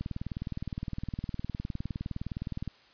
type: click train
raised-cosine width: 5 ms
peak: -22 dBFS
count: 53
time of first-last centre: 0.01-2.677 s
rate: 19.5 Hz
effects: white hiss -59 dBFS RMS until 2.93 s + resampled to 11025 Hz